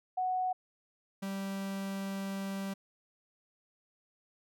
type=tone pair in turn; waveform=sine / 45% pulse; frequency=740 / 195.27 Hz; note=F#5 / G3; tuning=0 / -6 cents; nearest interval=octave + major seventh; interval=2306 cents; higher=first; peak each=-29 / -35 dBFS; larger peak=first; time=0.17-0.53 / 1.22-2.74 s; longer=second; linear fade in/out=10 ms; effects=none